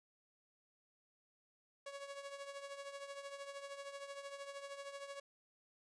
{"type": "tone with tremolo", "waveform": "sawtooth", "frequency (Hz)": 559, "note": "C#5", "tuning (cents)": 14, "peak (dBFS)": -40, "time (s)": [1.86, 5.2], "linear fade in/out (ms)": 5, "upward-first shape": "triangle", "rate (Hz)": 13, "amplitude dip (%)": 70, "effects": ["resampled to 22050 Hz"]}